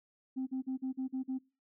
sine tone bursts, 261.4 Hz, C4, 1 cent flat, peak -31 dBFS, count 7, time 0.36-1.388 s, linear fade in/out 20 ms, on 110 ms, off 43 ms, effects noise-tail reverb RT60 0.3 s tail -21 dB re dry + tanh soft clip ceiling -30 dBFS

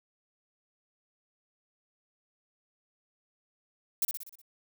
violet noise with echo, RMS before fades -27 dBFS, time 4.02-4.05 s, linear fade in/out 2 ms, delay 61 ms, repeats 6, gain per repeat -5 dB, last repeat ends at 4.416 s, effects none

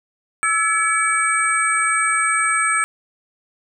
sine tone cluster, 1321 / 1702 / 2282 / 8300 Hz, E6 / G#6 / C#7 / C9, +3 / +42 / +50 / -15 cents, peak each -19 / -23 / -22 / -22 dBFS, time 0.43-2.84 s, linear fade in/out 0 ms, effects none

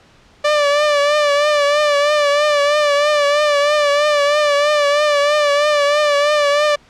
sawtooth tone with vibrato, 586 Hz, D5, 4 cents flat, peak -8 dBFS, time 0.44-6.76 s, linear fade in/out 10 ms, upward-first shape triangle, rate 3.1 Hz, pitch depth 58 cents each way, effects pink hiss -49 dBFS RMS until 6.89 s + low-pass 5000 Hz 12 dB/octave

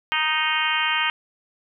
harmonic tone, 311.1 Hz, D#4, in tune, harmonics 3 / 4 / 5 / 6 / 7 / 8 / 9 / 10, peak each -28 / -28 / -28 / -28 / -28 / -28 / -28 / -28 dBFS, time 0.12-1.1 s, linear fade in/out 0 ms, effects none

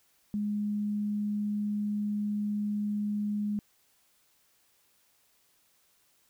sine tone, 207.7 Hz, G#3, in tune, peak -28 dBFS, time 0.34-3.59 s, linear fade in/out 0 ms, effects white hiss -68 dBFS RMS until 6.29 s

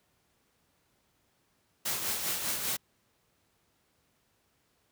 white noise with tremolo, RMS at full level -31 dBFS, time 1.85-2.77 s, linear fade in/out 10 ms, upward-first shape sine, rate 5 Hz, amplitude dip 45%, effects pink hiss -72 dBFS RMS until 4.91 s + high-pass 60 Hz 12 dB/octave

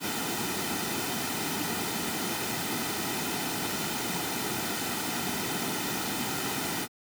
pink noise with comb filter, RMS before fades -31 dBFS, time 0-6.88 s, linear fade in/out 50 ms, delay 1.8 ms, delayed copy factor -0.55, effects high-pass 150 Hz 12 dB/octave

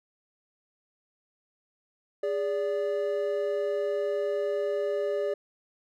triangle tone pair together, 410.1 / 580 Hz, G#4 / D5, -22 / -22 cents, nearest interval tritone, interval 600 cents, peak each -27 dBFS, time 2.23-5.34 s, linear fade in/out 5 ms, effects none

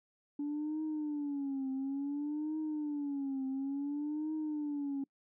sine tone with vibrato, 287.6 Hz, D4, 36 cents flat, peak -32 dBFS, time 0.39-5.04 s, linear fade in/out 5 ms, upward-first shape triangle, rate 0.57 Hz, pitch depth 150 cents each way, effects noise-tail reverb RT60 0.1 s tail -26 dB re dry + tanh soft clip ceiling -31 dBFS

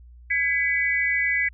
sine tone cluster, 1650 / 2003 / 2256 Hz, G#6 / B6 / C#7, -12 / +24 / +30 cents, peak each -29 / -22 / -25 dBFS, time 0.3-1.49 s, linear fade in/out 10 ms, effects added 60 Hz sine -44 dBFS peak until 1.53 s

